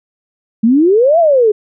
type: exponential two-way sweep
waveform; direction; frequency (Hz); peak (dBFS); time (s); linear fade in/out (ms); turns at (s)
sine; up then down; 213.8 to 698.5 to 407.4; -6; 0.63-1.52; 10; 1.19
effects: none